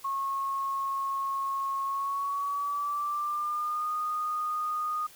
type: tone with pitch glide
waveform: sine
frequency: 1091 to 1231.7 Hz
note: C#6 to D#6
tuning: -28 to -18 cents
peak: -28 dBFS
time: 0.04-5.07 s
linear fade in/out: 10 ms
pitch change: +210 cents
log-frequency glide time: 1.84-3.92 s
effects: white hiss -53 dBFS RMS until 5.15 s